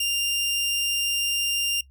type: tone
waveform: sawtooth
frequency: 2794 Hz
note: F7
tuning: in tune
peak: -19 dBFS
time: 0-1.81 s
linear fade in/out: 5 ms
effects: noise-tail reverb RT60 0.1 s tail -20 dB re dry + added 67 Hz sine -50 dBFS peak until 1.9 s